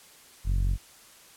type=tone with low-pass filter; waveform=sawtooth; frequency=45.98 Hz; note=F#1; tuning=10 cents flat; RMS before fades=-25 dBFS; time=0.44-0.78 s; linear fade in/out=50 ms; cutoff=110 Hz; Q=0.77; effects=white hiss -53 dBFS RMS until 1.36 s + low-pass 12000 Hz 12 dB/octave